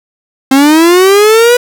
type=linear sweep; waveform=45% pulse; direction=up; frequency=262.3 to 493.9 Hz; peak=-3 dBFS; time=0.51-1.57 s; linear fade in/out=5 ms; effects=none